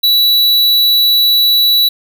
square tone, 3935 Hz, B7, 7 cents flat, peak -8 dBFS, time 0.03-1.89 s, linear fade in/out 10 ms, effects none

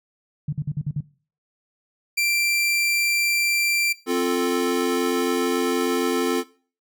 sine tone bursts, 146.83 Hz, D3, in tune, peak -21 dBFS, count 6, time 0.48-1.007 s, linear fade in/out 5 ms, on 47 ms, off 49 ms
sawtooth tone, 2357 Hz, D7, 6 cents sharp, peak -16 dBFS, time 2.17-3.93 s, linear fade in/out 10 ms
square chord, F major, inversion second, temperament equal with one note detuned, 262.4 / 349.2 / 440 Hz, C4 / F4 / A4, +5 / 0 / 0 cents, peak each -25 dBFS, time 4.06-6.44 s, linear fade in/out 50 ms
effects noise-tail reverb RT60 0.4 s tail -19 dB re dry

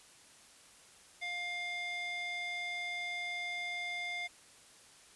square tone with band-pass filter, 705 Hz, F5, 16 cents sharp, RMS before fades -39 dBFS, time 1.21-4.28 s, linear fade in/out 20 ms, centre 2600 Hz, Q 5.9, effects white hiss -59 dBFS RMS until 5.15 s + resampled to 24000 Hz

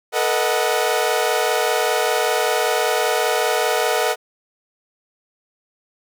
sawtooth chord, B dominant seventh, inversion third, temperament equal with one note detuned, 440 / 485.1 / 622.3 / 740 Hz, A4 / B4 / D#5 / F#5, 0 / -31 / 0 / 0 cents, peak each -19 dBFS, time 0.12-4.16 s, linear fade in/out 50 ms, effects none

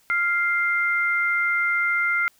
sine tone pair together, 1396.9 / 2095 Hz, F6 / C7, 0 / +2 cents, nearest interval perfect fifth, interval 702 cents, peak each -22 dBFS, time 0.1-2.28 s, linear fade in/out 0 ms, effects white hiss -60 dBFS RMS until 2.39 s

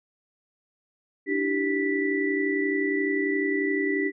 sine tone cluster, 294.7 / 326.1 / 389.2 / 1968 Hz, D4 / E4 / G4 / B6, +6 / -19 / -12 / -7 cents, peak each -27 / -34 / -27 / -28 dBFS, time 1.26-4.12 s, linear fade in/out 50 ms, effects none

